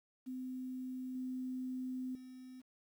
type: tone with level steps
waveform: sine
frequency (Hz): 256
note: C4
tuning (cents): -38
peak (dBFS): -40 / -38 / -49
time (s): 0.26-2.62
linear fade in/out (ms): 20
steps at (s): 1.15 / 2.15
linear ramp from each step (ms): 2
effects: 11-bit